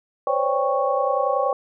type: tone cluster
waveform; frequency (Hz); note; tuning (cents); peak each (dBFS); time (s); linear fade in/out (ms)
sine; 513 / 544 / 574 / 793 / 1107; C5 / C#5 / D5 / G5 / C#6; -34 / -33 / -40 / +20 / -3; -25; 0.27-1.53; 2
effects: none